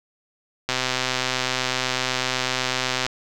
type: click train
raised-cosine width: 0.2 ms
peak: -5 dBFS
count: 305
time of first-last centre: 0.69-3.065 s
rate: 128 Hz
effects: none